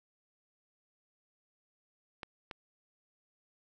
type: clicks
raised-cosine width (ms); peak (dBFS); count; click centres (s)
0.3; -24 / -25; 2; 2.232 / 2.512
effects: none